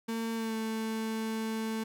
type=tone with pitch glide; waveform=35% pulse; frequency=226.9 to 221.7 Hz; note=A#3 to A3; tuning=-47 to +13 cents; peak=-30 dBFS; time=0.08-1.84 s; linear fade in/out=10 ms; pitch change=-40 cents; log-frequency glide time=0.35-0.55 s; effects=none